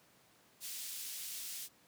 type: band-pass noise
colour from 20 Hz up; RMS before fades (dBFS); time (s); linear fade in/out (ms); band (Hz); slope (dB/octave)
white; -44; 0.6-1.69; 50; 3000 to 16000; 12
effects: pink hiss -66 dBFS RMS until 1.87 s + high-pass 150 Hz 12 dB/octave